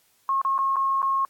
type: tone with dropouts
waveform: sine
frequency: 1083 Hz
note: C#6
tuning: 41 cents flat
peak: -20 dBFS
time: 0.29-1.25 s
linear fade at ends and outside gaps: 1 ms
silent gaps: 0.415-0.449 / 0.58-0.588 / 0.759-0.766 / 1.019-1.028 s
effects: white hiss -63 dBFS RMS until 1.29 s + AAC 64 kbps